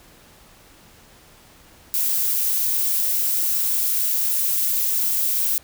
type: noise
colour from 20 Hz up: violet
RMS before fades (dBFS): -21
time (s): 1.94-5.58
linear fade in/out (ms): 0
effects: pink hiss -50 dBFS RMS until 5.63 s